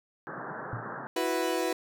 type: band-pass noise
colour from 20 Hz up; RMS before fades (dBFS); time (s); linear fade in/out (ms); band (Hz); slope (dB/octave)
white; -39; 0.27-1.07; 0; 120 to 1700; 96
type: tone with exponential decay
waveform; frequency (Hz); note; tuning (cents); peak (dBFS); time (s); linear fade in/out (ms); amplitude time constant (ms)
sine; 116.54; A#2; 0; -30; 0.73-0.96; 0; 49
type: chord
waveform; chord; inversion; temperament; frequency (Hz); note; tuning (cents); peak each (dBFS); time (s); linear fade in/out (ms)
30% pulse; E suspended second; none; equal; 329.6 / 370 / 493.9; E4 / F#4 / B4; 0 / 0 / 0; -29; 1.16-1.73; 5
effects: none